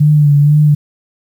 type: tone with vibrato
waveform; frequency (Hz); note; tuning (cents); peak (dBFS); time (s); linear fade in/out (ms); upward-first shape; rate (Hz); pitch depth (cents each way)
sine; 147.3; D3; +6; -5; 0-0.75; 10; sine; 2.1; 42
effects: 7-bit